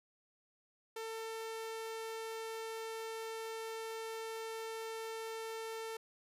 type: tone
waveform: sawtooth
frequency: 447.8 Hz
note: A4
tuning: 30 cents sharp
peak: -37 dBFS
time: 0.96-5.97 s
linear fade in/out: 5 ms
effects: resampled to 32000 Hz